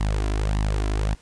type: tone with flanger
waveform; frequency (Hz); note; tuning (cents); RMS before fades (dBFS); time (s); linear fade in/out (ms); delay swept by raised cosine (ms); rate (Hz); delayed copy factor
sawtooth; 51.8; G#1; -4; -23; 0-1.15; 10; 1 to 3; 1.7; +0.7
effects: pink hiss -54 dBFS RMS until 1.21 s + resampled to 22050 Hz